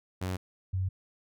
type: tone pair in turn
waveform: sawtooth / sine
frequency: 92.5 / 93.79 Hz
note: F#2 / F#2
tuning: 0 / +24 cents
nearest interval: unison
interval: 24 cents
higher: second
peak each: -27 dBFS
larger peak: neither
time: 0.21-0.37 / 0.73-0.89 s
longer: neither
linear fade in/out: 10 ms
effects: none